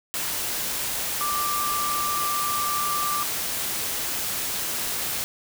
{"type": "tone in noise", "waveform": "sine", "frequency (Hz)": 1179, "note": "D6", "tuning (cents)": 6, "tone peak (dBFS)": -25, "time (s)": [1.21, 3.23], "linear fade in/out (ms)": 0, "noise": "white", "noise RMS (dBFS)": -28, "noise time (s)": [0.14, 5.24], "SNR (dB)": 0, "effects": []}